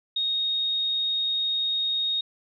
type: tone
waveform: sine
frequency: 3729 Hz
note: A#7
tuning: in tune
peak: -23 dBFS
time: 0.16-2.21 s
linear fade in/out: 5 ms
effects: none